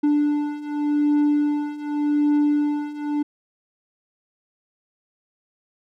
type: beating tone pair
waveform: triangle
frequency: 293.7 / 294.56 Hz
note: D4 / D4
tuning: 0 / +5 cents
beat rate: 0.86 Hz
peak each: -21 / -18 dBFS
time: 0.03-3.23 s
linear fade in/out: 10 ms
effects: none